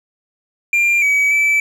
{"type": "tone with pitch steps", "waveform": "triangle", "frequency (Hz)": [2387, 2275, 2313], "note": ["D7", "C#7", "D7"], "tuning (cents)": [28, 44, -27], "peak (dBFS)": -10, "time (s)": [0.73, 1.6], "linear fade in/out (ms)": 2, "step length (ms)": 290, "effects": []}